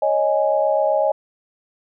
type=chord; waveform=sine; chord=C# suspended second; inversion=none; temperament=equal; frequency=554.4 / 622.3 / 830.6 Hz; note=C#5 / D#5 / G#5; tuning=0 / 0 / 0 cents; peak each=-20 / -18 / -22 dBFS; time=0.02-1.12 s; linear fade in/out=5 ms; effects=none